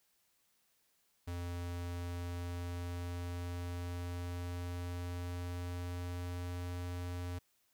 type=tone with pitch glide; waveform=square; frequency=87.31 to 88.58 Hz; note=F2 to F2; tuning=0 to +25 cents; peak=-39 dBFS; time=1.27-7.39 s; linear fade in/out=10 ms; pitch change=+25 cents; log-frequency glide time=1.77-6.76 s; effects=white hiss -75 dBFS RMS until 7.73 s